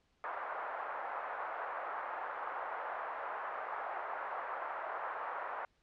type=band-pass noise; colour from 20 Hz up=pink; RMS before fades=-41 dBFS; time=0.24-5.65 s; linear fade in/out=0 ms; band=650 to 1500 Hz; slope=24 dB/octave; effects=pink hiss -75 dBFS RMS until 5.82 s + low-pass 5000 Hz 12 dB/octave